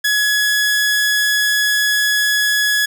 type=tone; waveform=sawtooth; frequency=1687 Hz; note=G#6; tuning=27 cents sharp; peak=-10 dBFS; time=0.04-2.86 s; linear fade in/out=10 ms; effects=none